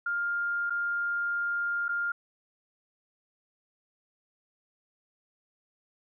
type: tone with dropouts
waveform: sine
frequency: 1404 Hz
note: F6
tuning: 9 cents sharp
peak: -27 dBFS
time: 0.06-2.12 s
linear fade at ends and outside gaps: 5 ms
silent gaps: 0.698-0.704 / 1.883-1.89 s
effects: none